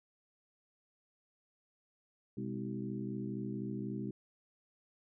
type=harmonic tone with a mistuned harmonic; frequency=64 Hz; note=C2; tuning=38 cents flat; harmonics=2 / 3 / 4 / 5 / 6; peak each=-43 / -40 / -45 / -44 / -47 dBFS; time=2.37-4.11 s; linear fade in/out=5 ms; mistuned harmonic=3; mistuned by=+98 cents; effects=none